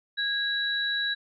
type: tone pair together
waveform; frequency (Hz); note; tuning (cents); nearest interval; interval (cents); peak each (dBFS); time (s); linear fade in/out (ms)
sine; 1644 / 3910; G#6 / B7; -18 / -18; octave + minor third; 1500; -28; 0.17-1.15; 20
effects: none